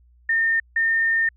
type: tone pair in turn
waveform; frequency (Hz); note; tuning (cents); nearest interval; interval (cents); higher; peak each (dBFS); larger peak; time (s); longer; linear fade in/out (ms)
sine; 1818 / 1818; A#6 / A#6; -44 / -44; unison; 0; neither; -17; neither; 0.29-0.6 / 0.76-1.29; second; 5
effects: added 60 Hz sine -52 dBFS peak until 1.36 s